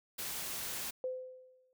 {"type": "noise", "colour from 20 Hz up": "white", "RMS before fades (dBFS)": -40, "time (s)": [0.18, 0.91], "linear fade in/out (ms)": 10}
{"type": "tone with exponential decay", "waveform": "sine", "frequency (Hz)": 512, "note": "C5", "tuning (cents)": -38, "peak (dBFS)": -32, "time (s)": [1.04, 1.73], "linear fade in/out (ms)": 1, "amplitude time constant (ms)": 150}
{"effects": []}